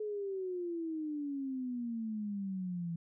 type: exponential sweep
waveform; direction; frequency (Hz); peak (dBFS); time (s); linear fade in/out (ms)
sine; down; 430 to 165.9; -35; 0-2.96; 5
effects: none